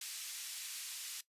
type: band-pass noise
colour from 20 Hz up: white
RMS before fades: -45 dBFS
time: 0.01-1.21 s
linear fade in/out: 5 ms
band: 2400 to 10000 Hz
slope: 12 dB/octave
effects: noise-tail reverb RT60 0.1 s tail -17 dB re dry + resampled to 32000 Hz